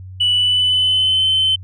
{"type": "tone with pitch glide", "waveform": "sine", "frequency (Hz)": [2959, 3070], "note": ["F#7", "G7"], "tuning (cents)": [-1, -37], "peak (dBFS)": -11, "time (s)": [0.2, 1.56], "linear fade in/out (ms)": 10, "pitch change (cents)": 64, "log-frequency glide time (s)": [0.32, 1.26], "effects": ["tanh soft clip ceiling -9 dBFS", "added 93 Hz sine -31 dBFS peak until 1.63 s"]}